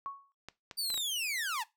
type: tone with exponential decay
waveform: sine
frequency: 1108.7 Hz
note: C#6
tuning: in tune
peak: -33 dBFS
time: 0.06-0.32 s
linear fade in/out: 0 ms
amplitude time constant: 56 ms
type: clicks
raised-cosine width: 0.2 ms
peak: -25 dBFS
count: 5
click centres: 0.486 / 0.712 / 0.903 / 0.943 / 0.977 s
type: linear sweep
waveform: sawtooth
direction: down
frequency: 4700 to 801 Hz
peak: -29 dBFS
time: 0.77-1.64 s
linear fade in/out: 20 ms
effects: noise-tail reverb RT60 0.2 s tail -19 dB re dry